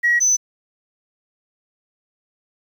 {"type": "tone pair in turn", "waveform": "sine", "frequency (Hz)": [1911, 6046], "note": ["A#6", "F#8"], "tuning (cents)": [43, 36], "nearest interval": "octave + minor sixth", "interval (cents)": 1993, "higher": "second", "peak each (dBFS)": -12, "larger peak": "neither", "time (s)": [[0.03, 0.2], [0.2, 0.37]], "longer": "neither", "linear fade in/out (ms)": 20, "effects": ["tanh soft clip ceiling -9 dBFS", "8-bit"]}